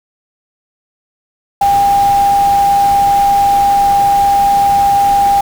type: tone in noise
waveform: sine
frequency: 801 Hz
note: G5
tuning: 37 cents sharp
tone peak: -7 dBFS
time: 1.61-5.41 s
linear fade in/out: 5 ms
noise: pink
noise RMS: -25 dBFS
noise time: 1.61-5.41 s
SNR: +15 dB
effects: none